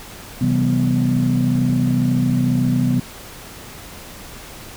sine chord, C major seventh, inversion none, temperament equal with one note detuned, 130.81 / 164.81 / 192.85 / 246.9 Hz, C3 / E3 / G3 / B3, 0 / 0 / -28 / 0 cents, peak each -18 / -22 / -22 / -17 dBFS, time 0.41-3 s, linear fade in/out 5 ms, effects tanh soft clip ceiling -8 dBFS + pink hiss -37 dBFS RMS until 4.76 s

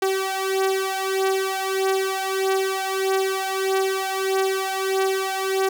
sawtooth beating tone pair, 383.1 / 384.7 Hz, G4 / G4, -40 / -33 cents, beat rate 1.6 Hz, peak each -19 / -21 dBFS, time 0.02-5.69 s, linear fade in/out 5 ms, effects 9-bit

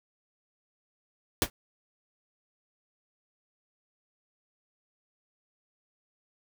pink noise with exponential decay, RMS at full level -19 dBFS, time 1.42-1.5 s, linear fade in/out 1 ms, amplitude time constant 16 ms, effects none

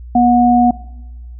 sine tone pair together, 241.8 / 728.4 Hz, B3 / F#5, -36 / -27 cents, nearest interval octave + perfect fifth, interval 1909 cents, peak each -10 dBFS, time 0.15-0.71 s, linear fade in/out 5 ms, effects noise-tail reverb RT60 1.0 s tail -19 dB re dry + added 60 Hz sine -29 dBFS peak until 1.39 s

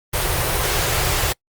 pink band-stop noise, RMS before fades -20 dBFS, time 0.13-1.33 s, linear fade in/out 10 ms, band 160 to 340 Hz, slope 48 dB/octave, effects noise-tail reverb RT60 0.1 s tail -26 dB re dry + Opus 32 kbps

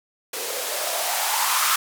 violet noise with band-pass filter sweep, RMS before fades -24 dBFS, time 0.33-1.76 s, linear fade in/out 5 ms, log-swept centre 410 to 1200 Hz, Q 4.3, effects none

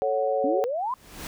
sine chord, F# minor, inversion first, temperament equal, 440 / 554.4 / 740 Hz, A4 / C#5 / F#5, 0 / 0 / 0 cents, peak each -28 / -24 / -28 dBFS, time 0.02-0.64 s, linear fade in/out 0 ms
sine exponential sweep, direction up, 261.6 to 1067 Hz, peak -25 dBFS, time 0.44-0.94 s, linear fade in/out 2 ms
pink noise with exponential growth, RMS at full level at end -34 dBFS, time 0.76-1.27 s, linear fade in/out 1 ms, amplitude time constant 110 ms
effects none

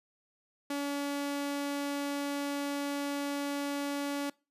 sawtooth tone, 284.3 Hz, C#4, 44 cents sharp, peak -28 dBFS, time 0.7-4.3 s, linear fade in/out 5 ms, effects noise-tail reverb RT60 0.3 s tail -24 dB re dry + resampled to 32000 Hz

